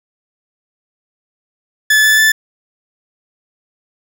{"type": "tone with pitch steps", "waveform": "40% pulse", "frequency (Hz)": [1731, 1742, 1753.1], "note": ["A6", "A6", "A6"], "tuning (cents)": [-29, -18, -7], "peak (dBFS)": -7, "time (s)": [1.9, 2.32], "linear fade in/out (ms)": 5, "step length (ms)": 140, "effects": []}